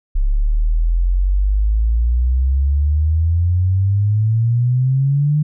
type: exponential sweep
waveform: sine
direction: up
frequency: 33.92 to 152.5 Hz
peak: -12 dBFS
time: 0.15-5.43 s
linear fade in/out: 10 ms
effects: none